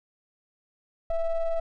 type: ring-modulated tone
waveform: triangle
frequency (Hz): 326.6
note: E4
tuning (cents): -16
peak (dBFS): -18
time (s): 1.1-1.6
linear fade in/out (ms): 5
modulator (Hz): 336
effects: tanh soft clip ceiling -14 dBFS